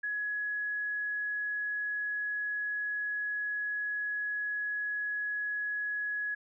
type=tone; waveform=sine; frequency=1681 Hz; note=G#6; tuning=20 cents sharp; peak=-31 dBFS; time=0.03-6.35 s; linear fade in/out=10 ms; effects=none